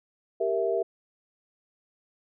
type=chord; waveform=sine; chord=E diminished; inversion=first; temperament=equal; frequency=392 / 466.2 / 659.3 Hz; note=G4 / Bb4 / E5; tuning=0 / 0 / 0 cents; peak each=-28 dBFS; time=0.4-0.83 s; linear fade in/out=10 ms; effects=none